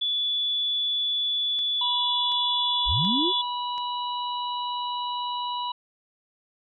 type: tone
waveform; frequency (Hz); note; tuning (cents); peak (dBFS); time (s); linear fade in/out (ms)
sine; 3444; A7; -38; -23; 0.01-3.42; 10
type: click train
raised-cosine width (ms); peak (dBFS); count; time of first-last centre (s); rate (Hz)
0.2; -27; 4; 1.59-3.78; 1.37
type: harmonic tone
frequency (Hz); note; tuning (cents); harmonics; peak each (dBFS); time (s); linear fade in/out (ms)
978; B5; -17; 1 / 3 / 4; -28 / -36 / -36; 1.81-5.72; 5
type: linear sweep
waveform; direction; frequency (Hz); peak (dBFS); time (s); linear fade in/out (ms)
sine; up; 30.5 to 392; -24; 2.85-3.33; 50
effects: none